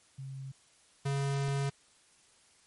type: tone pair in turn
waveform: sine / square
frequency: 134.6 / 139.03 Hz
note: C3 / C#3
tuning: +49 / +5 cents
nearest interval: minor second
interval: 56 cents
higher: second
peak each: -39 / -30 dBFS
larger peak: second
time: 0.18-0.52 / 1.05-1.7 s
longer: second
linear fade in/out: 10 ms
effects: white hiss -64 dBFS RMS until 2.66 s + MP3 48 kbps